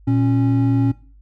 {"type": "tone pair together", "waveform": "triangle", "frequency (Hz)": [117.14, 275.1], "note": ["A#2", "C#4"], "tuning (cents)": [9, -13], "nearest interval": "octave + minor third", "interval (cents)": 1478, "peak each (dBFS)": -15, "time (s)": [0.07, 0.92], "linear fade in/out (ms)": 10, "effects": ["noise-tail reverb RT60 0.4 s tail -18 dB re dry", "added 50 Hz sine -44 dBFS peak until 1.21 s"]}